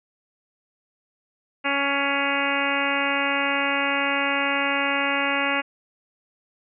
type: harmonic tone with a mistuned harmonic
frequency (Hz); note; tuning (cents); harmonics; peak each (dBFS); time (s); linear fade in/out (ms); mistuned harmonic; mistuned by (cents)
279.3; C#4; +13; 1 / 2 / 3 / 4 / 5 / 6 / 7 / 8 / 9 / 10; -30 / -30 / -30 / -30 / -30 / -30 / -30 / -30 / -30 / -30; 1.64-5.62; 20; 7; +29
effects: none